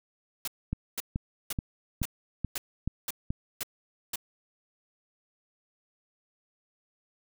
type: noise bursts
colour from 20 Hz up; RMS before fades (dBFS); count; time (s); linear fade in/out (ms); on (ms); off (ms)
white; -33; 8; 0.45-4.158; 2; 26; 500
type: click train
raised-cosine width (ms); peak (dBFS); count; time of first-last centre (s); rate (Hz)
5; -17; 7; 0.73-3.305; 2.33
effects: none